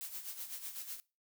blue noise with tremolo, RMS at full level -42 dBFS, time 0.01-1 s, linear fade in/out 0 ms, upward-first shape sine, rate 8 Hz, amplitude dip 65%, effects noise-tail reverb RT60 0.3 s tail -22 dB re dry

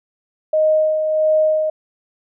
sine tone with tremolo, 622.3 Hz, D#5, in tune, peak -11 dBFS, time 0.53-1.7 s, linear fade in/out 5 ms, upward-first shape sine, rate 1.5 Hz, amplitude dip 45%, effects none

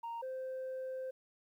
sine tone pair in turn, 929 / 520.2 Hz, A#5 / C5, -6 / -10 cents, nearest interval minor seventh, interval 1004 cents, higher first, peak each -37 / -36 dBFS, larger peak second, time 0.03-0.22 / 0.22-1.11 s, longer second, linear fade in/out 10 ms, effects tanh soft clip ceiling -37 dBFS + 12-bit

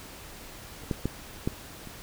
clicks, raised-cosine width 3 ms, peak -30 / -14 / -14 / -13 / -29 dBFS, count 5, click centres 0.836 / 0.912 / 1.056 / 1.475 / 1.873 s, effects pink hiss -45 dBFS RMS until 2.02 s

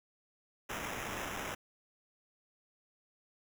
violet noise with sample-and-hold, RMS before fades -40 dBFS, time 0.69-1.55 s, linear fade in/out 10 ms, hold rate 4410 Hz, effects none

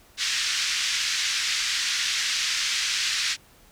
white band-pass noise, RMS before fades -26 dBFS, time 0.17-3.37 s, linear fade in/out 50 ms, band 1600 to 6000 Hz, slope 24 dB/octave, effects pink hiss -55 dBFS RMS until 3.71 s

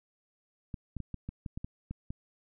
clicks, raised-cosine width 5 ms, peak -25 dBFS, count 10, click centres 0.742 / 0.967 / 1.003 / 1.143 / 1.29 / 1.462 / 1.575 / 1.645 / 1.91 / 2.105 s, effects none

